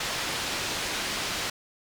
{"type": "low-pass noise", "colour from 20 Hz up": "white", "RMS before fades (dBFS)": -31, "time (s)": [0, 1.5], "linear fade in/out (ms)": 5, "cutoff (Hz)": 4800, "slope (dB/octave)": 12, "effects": []}